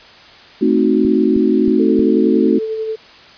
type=chord; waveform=sine; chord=A diminished seventh; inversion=none; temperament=equal; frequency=220 / 261.6 / 311.1 / 370 Hz; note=A3 / C4 / Eb4 / Gb4; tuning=0 / 0 / 0 / 0 cents; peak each=-16 dBFS; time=0.61-2.59 s; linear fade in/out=10 ms
type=click train; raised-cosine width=5 ms; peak=-16 dBFS; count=4; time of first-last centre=1.05-1.993 s; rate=3.18 Hz
type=tone with tremolo; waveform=sine; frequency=440 Hz; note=A4; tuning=in tune; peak=-17 dBFS; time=1.79-2.96 s; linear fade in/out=10 ms; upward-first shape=sine; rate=11 Hz; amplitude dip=35%
effects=white hiss -41 dBFS RMS until 3.37 s + resampled to 11025 Hz